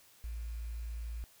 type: tone with quantisation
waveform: sine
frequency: 56.9 Hz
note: A#1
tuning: 41 cents flat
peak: -37 dBFS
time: 0.24-1.24 s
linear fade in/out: 0 ms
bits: 10
effects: white hiss -62 dBFS RMS until 1.4 s